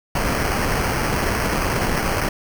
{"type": "noise with sample-and-hold", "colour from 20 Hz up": "pink", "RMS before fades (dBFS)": -21, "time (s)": [0.15, 2.29], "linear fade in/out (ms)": 5, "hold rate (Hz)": 3675, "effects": []}